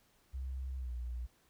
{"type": "tone with pitch glide", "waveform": "sine", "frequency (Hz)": [65.41, 60.33], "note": ["C2", "B1"], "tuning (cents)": [0, -40], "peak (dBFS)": -37, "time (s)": [0.33, 1.27], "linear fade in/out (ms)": 20, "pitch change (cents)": -140, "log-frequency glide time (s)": [0.78, 0.92], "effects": ["pink hiss -70 dBFS RMS until 1.49 s"]}